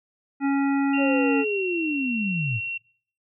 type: harmonic tone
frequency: 277.2 Hz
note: C#4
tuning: in tune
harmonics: 1 / 3 / 5 / 7 / 9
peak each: -20 / -30 / -34 / -37 / -39 dBFS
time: 0.4-1.45 s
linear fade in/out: 50 ms
type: tone with pitch glide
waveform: sine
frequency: 2759 to 2730 Hz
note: F7 to F7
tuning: -22 to -40 cents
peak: -27 dBFS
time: 0.93-2.78 s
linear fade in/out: 10 ms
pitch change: -18 cents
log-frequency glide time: 1.05-1.71 s
type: linear sweep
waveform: sine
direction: down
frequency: 565 to 100.2 Hz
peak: -24 dBFS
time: 0.97-2.61 s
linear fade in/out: 50 ms
effects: noise-tail reverb RT60 0.6 s tail -26 dB re dry